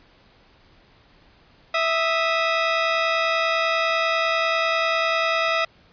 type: tone pair together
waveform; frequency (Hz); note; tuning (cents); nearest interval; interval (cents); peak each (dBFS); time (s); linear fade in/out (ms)
15% pulse; 657.3 / 1244.5; E5 / D#6; -5 / 0; major seventh; 1105; -14 / -19; 1.74-5.65; 5
effects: pink hiss -55 dBFS RMS until 5.92 s + resampled to 11025 Hz